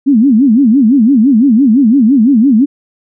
sine tone with vibrato, 246.9 Hz, B3, in tune, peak -4 dBFS, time 0.06-2.66 s, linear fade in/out 20 ms, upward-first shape sine, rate 5.9 Hz, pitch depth 270 cents each way, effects none

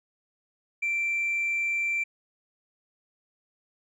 triangle tone with tanh clipping, 2349 Hz, D7, in tune, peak -25 dBFS, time 0.82-2.04 s, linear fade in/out 10 ms, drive 5 dB, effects none

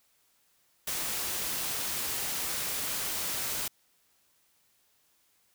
white noise, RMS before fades -33 dBFS, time 0.87-3.68 s, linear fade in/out 5 ms, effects white hiss -69 dBFS RMS until 5.54 s

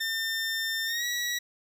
20% pulse tone with pitch glide, 1800 to 1929.2 Hz, A6 to B6, +39 to -41 cents, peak -23 dBFS, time 0-1.39 s, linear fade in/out 10 ms, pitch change +120 cents, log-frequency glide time 0.86-1.05 s, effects none

